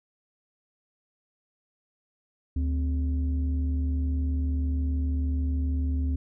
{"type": "tone pair together", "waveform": "sine", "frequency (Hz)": [73.41, 261.6], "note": ["D2", "C4"], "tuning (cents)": [0, 0], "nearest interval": "octave + minor seventh", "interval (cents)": 2200, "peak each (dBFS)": [-23, -32], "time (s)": [2.56, 6.16], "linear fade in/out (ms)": 5, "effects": ["tanh soft clip ceiling -19 dBFS"]}